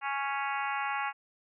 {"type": "harmonic tone with a mistuned harmonic", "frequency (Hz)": 277.2, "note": "C#4", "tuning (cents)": 0, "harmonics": [3, 4, 5, 6, 7, 8, 9, 10], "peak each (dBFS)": [-34, -36, -38, -40, -41, -42, -43, -44], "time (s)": [0.01, 1.13], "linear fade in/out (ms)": 50, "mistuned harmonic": 7, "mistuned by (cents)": 16, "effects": []}